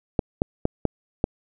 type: clicks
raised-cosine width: 2 ms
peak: -6 dBFS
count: 5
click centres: 0.192 / 0.419 / 0.654 / 0.853 / 1.241 s
effects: none